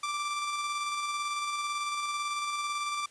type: tone with tremolo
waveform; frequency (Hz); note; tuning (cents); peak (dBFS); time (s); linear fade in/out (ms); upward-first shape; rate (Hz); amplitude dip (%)
sawtooth; 1174.7; D6; 0; -26; 0.03-3.06; 5; square; 18; 25
effects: white hiss -57 dBFS RMS until 3.1 s + resampled to 22050 Hz